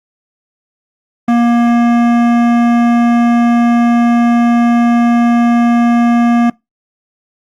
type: tone with hard clipping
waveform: sine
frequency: 236.7 Hz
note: A#3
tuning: 27 cents sharp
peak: -9 dBFS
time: 1.28-6.5 s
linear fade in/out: 5 ms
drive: 15 dB
effects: noise-tail reverb RT60 0.2 s tail -25 dB re dry + Opus 24 kbps